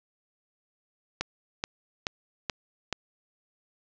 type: click train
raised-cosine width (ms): 0.2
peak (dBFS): -11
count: 5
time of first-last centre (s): 1.21-2.927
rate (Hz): 2.33
effects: resampled to 16000 Hz + 8-bit